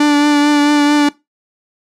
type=tone with vibrato; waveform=45% pulse; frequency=292.9 Hz; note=D4; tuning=5 cents flat; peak=-8 dBFS; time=0-1.09 s; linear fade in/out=5 ms; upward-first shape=triangle; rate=4.5 Hz; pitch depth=22 cents each way; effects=noise-tail reverb RT60 0.2 s tail -20 dB re dry + low-pass 7000 Hz 12 dB/octave